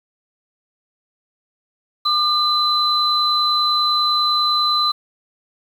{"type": "tone pair together", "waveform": "sine", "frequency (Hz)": [1200, 4025], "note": ["D6", "B7"], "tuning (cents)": [37, 32], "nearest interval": "octave + major sixth", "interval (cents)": 2095, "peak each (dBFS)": [-18, -17], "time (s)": [2.05, 4.92], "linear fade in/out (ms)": 10, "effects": ["7-bit"]}